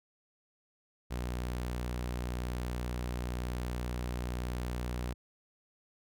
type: tone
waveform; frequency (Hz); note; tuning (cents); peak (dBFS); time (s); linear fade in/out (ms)
sawtooth; 61; B1; -21; -30; 1.1-5.14; 20
effects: none